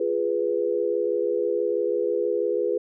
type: chord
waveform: sine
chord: F diminished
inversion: none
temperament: equal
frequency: 349.2 / 415.3 / 493.9 Hz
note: F4 / Ab4 / Cb5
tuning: 0 / 0 / 0 cents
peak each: -28 / -25 / -25 dBFS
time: 0-2.78 s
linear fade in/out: 5 ms
effects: none